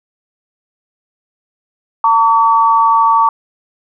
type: tone pair together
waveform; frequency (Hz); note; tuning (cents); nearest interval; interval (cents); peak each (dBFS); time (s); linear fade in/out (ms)
sine; 906 / 1138.8; A#5 / C#6; -50 / +46; major third; 396; -10; 2.04-3.29; 2
effects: none